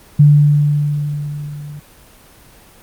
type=tone with level ramp; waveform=sine; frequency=146.83 Hz; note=D3; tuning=in tune; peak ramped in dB=-3 to -28 dBFS; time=0.19-1.8 s; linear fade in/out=10 ms; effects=pink hiss -44 dBFS RMS until 2.82 s + Opus 24 kbps